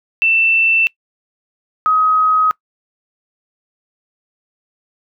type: tone pair in turn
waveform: sine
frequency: 2671 / 1263.7 Hz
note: E7 / D#6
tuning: +22 / +26 cents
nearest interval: octave + minor second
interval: 1296 cents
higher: first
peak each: -10 dBFS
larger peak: neither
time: 0.22-0.87 / 1.86-2.51 s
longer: neither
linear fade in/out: 0 ms
effects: noise-tail reverb RT60 0.1 s tail -23 dB re dry